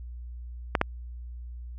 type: clicks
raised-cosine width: 0.5 ms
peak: -6 dBFS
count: 2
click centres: 0.752 / 0.814 s
effects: added 60 Hz sine -37 dBFS peak until 1.78 s